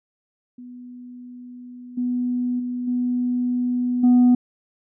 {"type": "tone with level steps", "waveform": "sine", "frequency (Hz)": 246.9, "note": "B3", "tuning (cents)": 0, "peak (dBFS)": [-36, -20, -24, -19, -9], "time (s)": [0.58, 4.35], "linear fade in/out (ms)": 5, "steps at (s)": [1.97, 2.59, 2.87, 4.03], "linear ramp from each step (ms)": 10, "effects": ["tanh soft clip ceiling -10 dBFS"]}